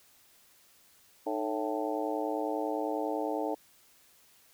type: harmonic tone with a mistuned harmonic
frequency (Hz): 110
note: A2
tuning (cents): 0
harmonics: 3 / 4 / 5 / 6 / 7 / 8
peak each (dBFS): -35 / -36 / -37 / -38 / -38 / -39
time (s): 1.26-3.55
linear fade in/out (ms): 10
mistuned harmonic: 3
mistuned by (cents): -120
effects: white hiss -62 dBFS RMS until 4.53 s